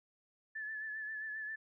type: tone with vibrato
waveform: sine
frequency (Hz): 1737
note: A6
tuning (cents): -23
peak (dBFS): -39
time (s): 0.55-1.56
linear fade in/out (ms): 10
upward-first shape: sine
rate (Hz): 7.5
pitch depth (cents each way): 36
effects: none